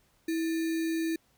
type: tone with sample-and-hold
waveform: sine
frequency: 325.9 Hz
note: E4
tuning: 20 cents flat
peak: -27 dBFS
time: 0.28-1.16 s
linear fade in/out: 5 ms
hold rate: 2100 Hz
effects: pink hiss -68 dBFS RMS until 1.37 s